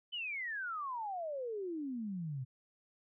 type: exponential sweep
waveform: sine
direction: down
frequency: 3065 to 123.47 Hz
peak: -37 dBFS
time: 0.12-2.45 s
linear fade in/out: 20 ms
effects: none